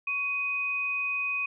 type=tone pair together; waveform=sine; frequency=1113.6 / 2500 Hz; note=C#6 / D#7; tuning=+8 / +8 cents; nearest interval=octave + major second; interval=1400 cents; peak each=-39 / -27 dBFS; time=0.07-1.46 s; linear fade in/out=5 ms; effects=none